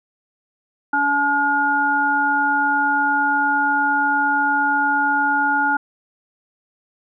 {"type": "harmonic tone", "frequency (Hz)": 285.7, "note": "D4", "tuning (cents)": -48, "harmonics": [1, 3, 5], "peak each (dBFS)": [-26, -19, -18], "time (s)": [0.93, 5.77], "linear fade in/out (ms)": 5, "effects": []}